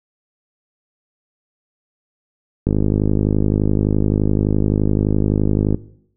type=click train; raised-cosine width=3 ms; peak=-4 dBFS; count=160; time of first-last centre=2.67-5.745 s; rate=51.7 Hz; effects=noise-tail reverb RT60 0.7 s tail -19 dB re dry